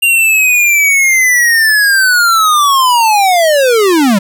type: linear sweep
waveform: square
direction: down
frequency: 2794 to 185 Hz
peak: -7 dBFS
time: 0.02-4.19 s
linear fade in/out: 10 ms
effects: none